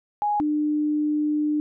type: tone pair in turn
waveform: sine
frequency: 830.6 / 300 Hz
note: G#5 / D4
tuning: 0 / +37 cents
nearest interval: octave + tritone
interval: 1763 cents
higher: first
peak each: -20 dBFS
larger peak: neither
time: 0.22-0.4 / 0.4-1.6 s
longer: second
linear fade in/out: 0 ms
effects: none